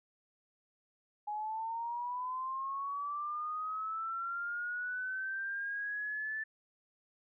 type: linear sweep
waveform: sine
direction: up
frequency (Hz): 830.6 to 1760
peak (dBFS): -35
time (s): 1.27-6.44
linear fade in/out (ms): 10
effects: none